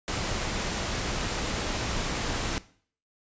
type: noise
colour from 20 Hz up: pink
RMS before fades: -30 dBFS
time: 0.08-2.58 s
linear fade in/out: 0 ms
effects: noise-tail reverb RT60 0.5 s tail -18 dB re dry + resampled to 16000 Hz